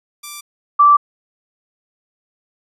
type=tone pair in turn; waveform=5% pulse / sine; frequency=1174.7 / 1165.9 Hz; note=D6 / D6; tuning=0 / -13 cents; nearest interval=unison; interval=13 cents; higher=first; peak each=-18 / -6 dBFS; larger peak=second; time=0.23-0.41 / 0.79-0.97 s; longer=neither; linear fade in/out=10 ms; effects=resampled to 32000 Hz